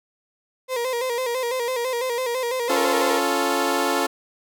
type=tone with vibrato; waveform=35% pulse; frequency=493.9 Hz; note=B4; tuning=in tune; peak=-21 dBFS; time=0.68-3.21 s; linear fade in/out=50 ms; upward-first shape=square; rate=6 Hz; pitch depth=75 cents each way
type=chord; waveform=15% pulse; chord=Db augmented; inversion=none; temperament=equal; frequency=277.2 / 349.2 / 440 Hz; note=Db4 / F4 / A4; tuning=0 / 0 / 0 cents; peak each=-18 dBFS; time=2.69-4.07 s; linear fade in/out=10 ms
effects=none